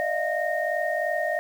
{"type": "tone cluster", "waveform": "sine", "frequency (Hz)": [597, 640, 700, 1849], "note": ["D5", "D#5", "F5", "A#6"], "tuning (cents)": [28, 49, 4, -15], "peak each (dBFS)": -29, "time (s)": [0, 1.39], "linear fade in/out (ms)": 0, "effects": ["8-bit"]}